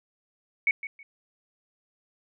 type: tone with echo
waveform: sine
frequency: 2228 Hz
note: C#7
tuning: 8 cents sharp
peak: -19 dBFS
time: 0.67-0.71 s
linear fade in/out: 2 ms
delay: 160 ms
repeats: 2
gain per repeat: -13 dB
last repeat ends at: 1.03 s
effects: none